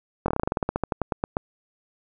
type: slowing click train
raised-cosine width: 1 ms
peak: -9 dBFS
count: 19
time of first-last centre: 0.26-1.369 s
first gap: 22 ms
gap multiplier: 1.11
effects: none